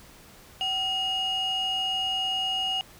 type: tone pair together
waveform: sine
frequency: 760.2 / 2870 Hz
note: F#5 / F7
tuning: +47 / +47 cents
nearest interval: octave + major seventh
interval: 2300 cents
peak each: -30 / -24 dBFS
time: 0.61-2.81 s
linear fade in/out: 0 ms
effects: tanh soft clip ceiling -22 dBFS + pink hiss -51 dBFS RMS until 2.99 s